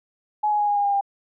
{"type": "tone with pitch steps", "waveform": "sine", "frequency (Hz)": [844, 836.2, 828.5, 820.9, 813.4, 805.9, 798.5], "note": ["G#5", "G#5", "G#5", "G#5", "G#5", "G5", "G5"], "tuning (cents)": [28, 12, -4, -20, -36, 48, 32], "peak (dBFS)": -18, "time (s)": [0.43, 1.011], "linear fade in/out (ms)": 10, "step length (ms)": 83, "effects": []}